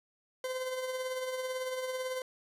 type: tone with tremolo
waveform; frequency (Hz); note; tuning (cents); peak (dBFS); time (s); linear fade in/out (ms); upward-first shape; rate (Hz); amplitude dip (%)
40% pulse; 514; C5; -31; -31; 0.44-2.22; 2; triangle; 18; 50
effects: resampled to 32000 Hz + 12-bit